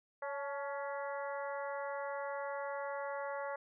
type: harmonic tone with a mistuned harmonic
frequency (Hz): 280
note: C#4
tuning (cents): +18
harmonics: 2 / 3 / 4 / 5 / 6 / 7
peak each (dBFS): -40 / -44 / -46 / -48 / -50 / -51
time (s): 0.22-3.56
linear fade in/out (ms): 5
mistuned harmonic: 3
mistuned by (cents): +51
effects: none